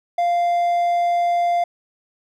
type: tone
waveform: triangle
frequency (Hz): 696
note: F5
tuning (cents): -6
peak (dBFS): -14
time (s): 0.18-1.64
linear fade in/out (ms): 5
effects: none